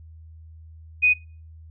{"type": "tone", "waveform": "sine", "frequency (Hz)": 2489, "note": "D#7", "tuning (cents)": 0, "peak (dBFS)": -14, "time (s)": [1.02, 1.14], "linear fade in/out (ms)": 20, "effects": ["noise-tail reverb RT60 0.4 s tail -25 dB re dry", "added 80 Hz sine -42 dBFS peak until 1.7 s"]}